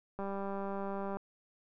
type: click train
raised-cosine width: 1 ms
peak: -26 dBFS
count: 194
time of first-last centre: 0.19-1.17 s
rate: 197 Hz
effects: none